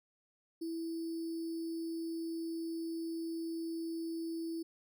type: tone with sample-and-hold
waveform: sine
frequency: 329.6 Hz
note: E4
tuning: in tune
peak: -36 dBFS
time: 0.61-4.63 s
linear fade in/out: 10 ms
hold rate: 4900 Hz
effects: none